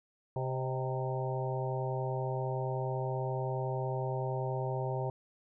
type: harmonic tone with a mistuned harmonic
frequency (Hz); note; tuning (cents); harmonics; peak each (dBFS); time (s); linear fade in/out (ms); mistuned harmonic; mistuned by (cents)
130.81; C3; 0; 1 / 3 / 4 / 5 / 6 / 7; -34 / -39 / -40 / -41 / -42 / -42; 0.36-5.1; 2; 5; -55
effects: none